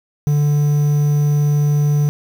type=tone with quantisation; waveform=triangle; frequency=146.83 Hz; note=D3; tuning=in tune; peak=-10 dBFS; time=0.27-2.09 s; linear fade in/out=0 ms; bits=6; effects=none